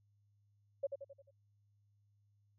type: tone with echo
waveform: sine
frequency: 554.4 Hz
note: C#5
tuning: in tune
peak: -32 dBFS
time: 0.83-0.87 s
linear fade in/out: 10 ms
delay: 88 ms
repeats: 5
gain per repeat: -6 dB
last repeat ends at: 1.31 s
effects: added 102 Hz sine -70 dBFS peak until 2.58 s